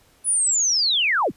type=linear sweep; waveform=sine; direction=down; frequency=10120 to 59.9 Hz; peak=-17 dBFS; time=0.24-1.32 s; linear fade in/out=50 ms; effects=pink hiss -57 dBFS RMS until 1.36 s + resampled to 32000 Hz